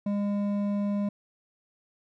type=tone with hard clipping; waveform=sine; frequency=203.3 Hz; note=G#3; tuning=37 cents flat; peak=-27 dBFS; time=0.06-1.09 s; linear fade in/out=5 ms; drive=8 dB; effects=none